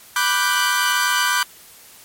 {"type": "chord", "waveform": "sawtooth", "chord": "G major seventh", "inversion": "first", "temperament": "equal", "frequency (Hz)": [987.8, 1174.7, 1480, 1568], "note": ["B5", "D6", "F#6", "G6"], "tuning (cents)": [0, 0, 0, 0], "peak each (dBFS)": [-19, -19, -18, -18], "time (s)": [0.16, 1.43], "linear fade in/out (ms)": 2, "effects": ["white hiss -45 dBFS RMS until 2.04 s", "MP3 64 kbps"]}